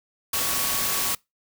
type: tone in noise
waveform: sine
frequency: 1122 Hz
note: C#6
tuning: 21 cents sharp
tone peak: -36 dBFS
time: 0.33-1.15 s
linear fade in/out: 5 ms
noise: white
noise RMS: -25 dBFS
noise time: 0.33-1.15 s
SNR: -14 dB
effects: noise-tail reverb RT60 0.2 s tail -24 dB re dry